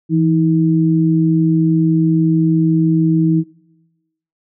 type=tone pair together; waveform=sine; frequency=164.9 / 318.6 Hz; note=E3 / D#4; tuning=+1 / +41 cents; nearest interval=major seventh; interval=1140 cents; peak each=-13 / -14 dBFS; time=0.09-3.44 s; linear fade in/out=50 ms; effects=noise-tail reverb RT60 1.0 s tail -21 dB re dry